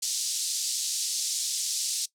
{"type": "band-pass noise", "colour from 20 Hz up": "pink", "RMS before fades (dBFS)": -30, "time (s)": [0.02, 2.06], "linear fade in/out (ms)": 10, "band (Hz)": [4400, 9400], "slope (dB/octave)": 24, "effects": ["noise-tail reverb RT60 0.1 s tail -19 dB re dry"]}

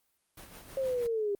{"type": "noise with tremolo", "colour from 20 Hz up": "pink", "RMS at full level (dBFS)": -47, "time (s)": [0.37, 1.07], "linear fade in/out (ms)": 5, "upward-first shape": "sine", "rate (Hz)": 6.3, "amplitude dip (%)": 50}
{"type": "linear sweep", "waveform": "sine", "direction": "down", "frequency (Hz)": [543, 396.5], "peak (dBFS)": -28, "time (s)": [0.77, 1.35], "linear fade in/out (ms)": 2}
{"effects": ["white hiss -75 dBFS RMS until 1.39 s", "Opus 32 kbps"]}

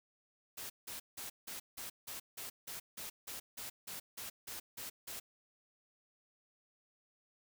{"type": "noise bursts", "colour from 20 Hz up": "white", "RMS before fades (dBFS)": -45, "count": 16, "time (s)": [0.57, 5.2], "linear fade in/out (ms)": 10, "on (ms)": 130, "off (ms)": 170, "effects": []}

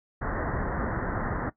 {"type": "low-pass noise", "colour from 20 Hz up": "pink", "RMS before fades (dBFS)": -30, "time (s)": [0.21, 1.5], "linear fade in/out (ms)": 10, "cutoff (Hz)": 1900, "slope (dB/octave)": 96, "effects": ["noise-tail reverb RT60 0.1 s tail -17 dB re dry"]}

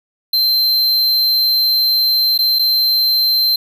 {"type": "tone with dropouts", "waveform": "square", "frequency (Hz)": 4117, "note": "C8", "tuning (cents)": -29, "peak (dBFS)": -12, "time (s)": [0.33, 3.56], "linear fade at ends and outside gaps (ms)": 5, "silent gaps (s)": [[2.378, 2.388], [2.588, 2.592]], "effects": []}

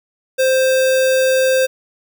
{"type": "tone with sample-and-hold", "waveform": "sine", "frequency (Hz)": 522, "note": "C5", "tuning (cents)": -4, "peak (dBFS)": -11, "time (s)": [0.38, 1.67], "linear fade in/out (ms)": 20, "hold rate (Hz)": 2100, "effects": []}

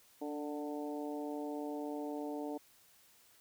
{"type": "harmonic tone with a mistuned harmonic", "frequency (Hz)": 148.3, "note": "D3", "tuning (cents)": 17, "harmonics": [2, 3, 4, 5, 6], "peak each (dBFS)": [-40, -44, -46, -48, -50], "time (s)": [0.21, 2.58], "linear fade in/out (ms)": 10, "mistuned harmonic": 2, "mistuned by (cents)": -21, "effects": ["white hiss -65 dBFS RMS until 3.4 s"]}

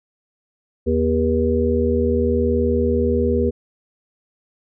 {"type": "harmonic tone", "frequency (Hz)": 79.9, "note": "D#2", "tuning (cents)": 47, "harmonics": [1, 3, 5, 6], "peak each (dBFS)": [-21, -21, -21, -21], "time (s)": [0.86, 3.51], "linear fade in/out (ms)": 20, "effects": []}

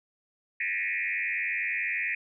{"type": "tone with frequency modulation", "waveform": "sine", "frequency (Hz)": 2157, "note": "C#7", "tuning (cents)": -48, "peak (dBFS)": -27, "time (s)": [0.6, 2.15], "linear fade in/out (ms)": 5, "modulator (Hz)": 91.2, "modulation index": 3.9, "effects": []}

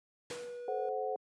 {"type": "noise with exponential decay", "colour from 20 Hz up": "pink", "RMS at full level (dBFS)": -40, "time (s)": [0.3, 0.73], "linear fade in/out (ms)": 2, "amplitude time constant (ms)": 93}
{"type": "tone", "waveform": "triangle", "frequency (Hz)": 485.4, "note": "B4", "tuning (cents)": -30, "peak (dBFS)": -39, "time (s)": [0.31, 0.89], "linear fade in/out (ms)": 0}
{"type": "chord", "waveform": "sine", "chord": "F# diminished", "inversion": "first", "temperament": "equal with one note detuned", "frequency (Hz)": [431.7, 523.3, 740], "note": ["A4", "C5", "F#5"], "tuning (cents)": [-33, 0, 0], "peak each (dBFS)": -37, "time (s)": [0.68, 1.16], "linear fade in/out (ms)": 2}
{"effects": ["high-pass 200 Hz 12 dB/octave", "resampled to 22050 Hz"]}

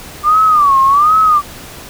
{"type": "tone with vibrato", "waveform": "sine", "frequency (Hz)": 1174.7, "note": "D6", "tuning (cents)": 0, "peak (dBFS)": -6, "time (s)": [0.23, 1.42], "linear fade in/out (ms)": 50, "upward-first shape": "sine", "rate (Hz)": 1.3, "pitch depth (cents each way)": 160, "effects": ["pink hiss -32 dBFS RMS until 1.89 s"]}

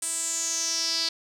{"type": "tone with band-pass filter sweep", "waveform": "sawtooth", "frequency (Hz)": 329.6, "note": "E4", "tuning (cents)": 0, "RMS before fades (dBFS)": -28, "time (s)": [0.02, 1.09], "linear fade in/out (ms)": 5, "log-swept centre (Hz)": [8700, 4600], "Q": 6.7, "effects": []}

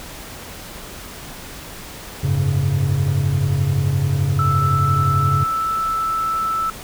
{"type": "chord", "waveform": "triangle", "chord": "F# suspended second", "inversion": "none", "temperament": "just", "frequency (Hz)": [92.5, 104.06, 138.75], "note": ["F#2", "G#2", "C#3"], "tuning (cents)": [0, 4, 2], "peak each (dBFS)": [-20, -20, -16], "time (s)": [2.23, 5.44], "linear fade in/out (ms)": 10}
{"type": "tone", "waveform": "sine", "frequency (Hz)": 1318.5, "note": "E6", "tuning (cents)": 0, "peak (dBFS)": -18, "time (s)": [4.39, 6.7], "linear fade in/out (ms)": 2}
{"effects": ["pink hiss -35 dBFS RMS until 6.83 s"]}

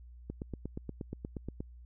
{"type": "click train", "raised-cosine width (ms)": 3, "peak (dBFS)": -25, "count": 12, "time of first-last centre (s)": [0.3, 1.605], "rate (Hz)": 8.43, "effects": ["added 60 Hz sine -49 dBFS peak until 1.85 s"]}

